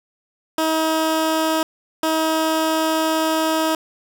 15% pulse tone bursts at uneven times, 318.5 Hz, D#4, 41 cents sharp, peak -11 dBFS, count 2, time 0.58-1.63 / 2.03-3.75 s, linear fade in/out 2 ms, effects none

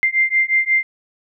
sine beating tone pair, 2091 / 2096.6 Hz, C7 / C7, -2 / +3 cents, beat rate 5.6 Hz, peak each -17 / -17 dBFS, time 0.03-0.83 s, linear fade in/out 0 ms, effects none

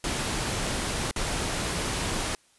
pink noise with dropouts, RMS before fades -29 dBFS, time 0.04-2.35 s, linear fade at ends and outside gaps 1 ms, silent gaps 1.111-1.161 s, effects white hiss -62 dBFS RMS until 2.58 s + resampled to 24000 Hz

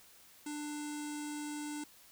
square tone with low-pass filter, 296.6 Hz, D4, 17 cents sharp, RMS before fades -41 dBFS, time 0.46-1.84 s, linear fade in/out 5 ms, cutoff 8400 Hz, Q 5, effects white hiss -60 dBFS RMS until 2.11 s

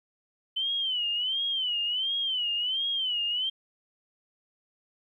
sine tone with vibrato, 3042 Hz, F#7, 47 cents sharp, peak -26 dBFS, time 0.56-3.5 s, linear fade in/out 10 ms, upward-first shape sine, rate 1.4 Hz, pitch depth 130 cents each way, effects 11-bit

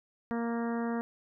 harmonic tone, 233.1 Hz, A#3, in tune, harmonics 1 / 2 / 3 / 4 / 5 / 6 / 7 / 8, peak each -31 / -37 / -41 / -43 / -45 / -47 / -48 / -49 dBFS, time 0.31-1.01 s, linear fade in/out 0 ms, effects none

